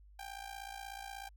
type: tone with amplitude modulation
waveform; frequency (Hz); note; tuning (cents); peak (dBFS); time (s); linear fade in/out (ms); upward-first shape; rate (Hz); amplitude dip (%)
sawtooth; 791; G5; +15; -37; 0.19-1.29; 5; sine; 56.5; 80
effects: added 50 Hz sine -56 dBFS peak until 1.36 s